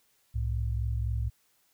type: tone pair together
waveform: sine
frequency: 64.44 / 108.3 Hz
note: C2 / A2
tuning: -26 / -27 cents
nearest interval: major sixth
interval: 899 cents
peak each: -29 / -31 dBFS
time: 0.34-1.3 s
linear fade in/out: 20 ms
effects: white hiss -69 dBFS RMS until 1.73 s